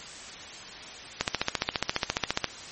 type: click train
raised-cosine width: 0.2 ms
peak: -6 dBFS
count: 19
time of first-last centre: 1.21-2.443 s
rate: 14.6 Hz
effects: white hiss -42 dBFS RMS until 2.71 s + MP3 32 kbps